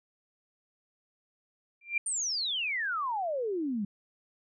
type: tone with exponential growth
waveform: sine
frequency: 2373 Hz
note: D7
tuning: 17 cents sharp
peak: -22 dBFS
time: 1.81-1.98 s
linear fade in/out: 5 ms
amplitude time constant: 36 ms
type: exponential sweep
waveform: sine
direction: down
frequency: 9180 to 192.7 Hz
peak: -29 dBFS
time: 2.06-3.85 s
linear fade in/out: 5 ms
effects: none